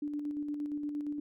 sine tone with tremolo, 293.7 Hz, D4, in tune, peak -32 dBFS, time 0.02-1.2 s, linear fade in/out 5 ms, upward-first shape square, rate 8.6 Hz, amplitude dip 35%, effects none

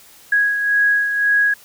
sine beating tone pair, 1657 / 1658.9 Hz, G#6 / G#6, -4 / -2 cents, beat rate 1.9 Hz, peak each -14 / -23 dBFS, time 0.32-1.54 s, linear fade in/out 5 ms, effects white hiss -46 dBFS RMS until 1.64 s

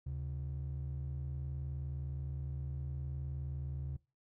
triangle ring-modulated tone, 103.83 Hz, G#2, in tune, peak -31 dBFS, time 0.06-3.97 s, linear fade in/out 10 ms, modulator 29.7 Hz, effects noise-tail reverb RT60 0.3 s tail -25 dB re dry + tanh soft clip ceiling -31 dBFS

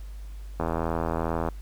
click train, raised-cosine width 1 ms, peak -13 dBFS, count 74, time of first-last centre 0.6-1.487 s, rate 82.3 Hz, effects added 50 Hz sine -36 dBFS peak until 1.61 s + pink hiss -57 dBFS RMS until 1.61 s

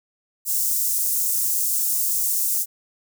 white high-pass noise, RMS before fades -22 dBFS, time 0.45-2.66 s, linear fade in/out 50 ms, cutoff 6600 Hz, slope 24 dB/octave, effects none

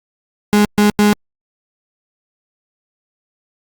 35% pulse tone bursts at uneven times, 207.7 Hz, G#3, in tune, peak -7 dBFS, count 3, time 0.53-0.65 / 0.78-0.9 / 0.99-1.13 s, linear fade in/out 0 ms, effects Opus 48 kbps

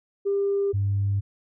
sine tone pair in turn, 398.8 / 99.7 Hz, G4 / G2, +30 / +30 cents, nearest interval 2 octaves, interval 2400 cents, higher first, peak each -20 dBFS, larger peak neither, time 0.25-0.73 / 0.73-1.21 s, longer neither, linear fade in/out 20 ms, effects tanh soft clip ceiling -16 dBFS

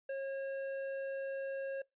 sine tone with hard clipping, 543 Hz, C#5, 36 cents flat, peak -38 dBFS, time 0.09-1.82 s, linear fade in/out 5 ms, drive 8 dB, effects noise-tail reverb RT60 0.2 s tail -25 dB re dry + resampled to 8000 Hz

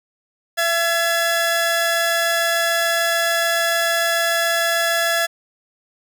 sawtooth tone pair together, 673 / 1695.9 Hz, E5 / G#6, +36 / +36 cents, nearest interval octave + major third, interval 1600 cents, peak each -16 dBFS, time 0.57-5.27 s, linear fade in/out 20 ms, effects 8-bit

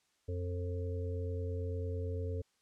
harmonic tone, 88.9 Hz, F2, 31 cents sharp, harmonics 1 / 3 / 5 / 6, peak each -35 / -48 / -42 / -48 dBFS, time 0.28-2.42 s, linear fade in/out 10 ms, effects white hiss -75 dBFS RMS until 2.61 s + low-pass 8000 Hz 12 dB/octave

